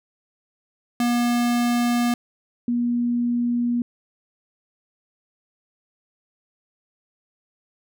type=tone pair in turn; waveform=square / sine; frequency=240 / 240 Hz; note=B3 / B3; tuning=-49 / -49 cents; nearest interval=unison; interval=0 cents; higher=neither; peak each=-19 dBFS; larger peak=neither; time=1-2.14 / 2.68-3.82 s; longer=neither; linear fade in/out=2 ms; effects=none